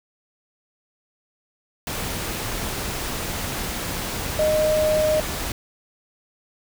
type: tone in noise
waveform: sine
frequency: 617 Hz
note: D#5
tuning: 15 cents flat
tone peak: -17 dBFS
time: 4.39-5.2 s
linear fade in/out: 2 ms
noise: pink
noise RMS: -28 dBFS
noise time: 1.87-5.52 s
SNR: +8 dB
effects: none